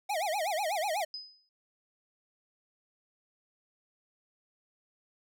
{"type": "tone with vibrato", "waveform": "square", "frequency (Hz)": 721, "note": "F#5", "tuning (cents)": -45, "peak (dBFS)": -30, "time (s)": [0.09, 1.05], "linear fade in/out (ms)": 10, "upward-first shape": "sine", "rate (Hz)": 8.1, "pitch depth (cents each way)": 280}
{"type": "tone with exponential decay", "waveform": "sine", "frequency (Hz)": 5020, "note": "D#8", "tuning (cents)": 15, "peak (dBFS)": -35, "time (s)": [1.14, 1.49], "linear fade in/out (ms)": 1, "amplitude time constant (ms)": 76}
{"effects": []}